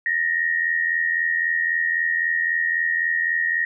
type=tone pair together; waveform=sine; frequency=1800 / 1883.8 Hz; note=A6 / A#6; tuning=+39 / +18 cents; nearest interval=minor second; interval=79 cents; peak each=-25 / -20 dBFS; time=0.06-3.65 s; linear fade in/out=2 ms; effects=none